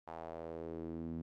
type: tone with band-pass filter sweep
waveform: sawtooth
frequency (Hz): 82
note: E2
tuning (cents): -9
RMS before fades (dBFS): -44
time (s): 0.07-1.22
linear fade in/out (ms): 10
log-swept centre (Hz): 840 to 220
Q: 2.6
effects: none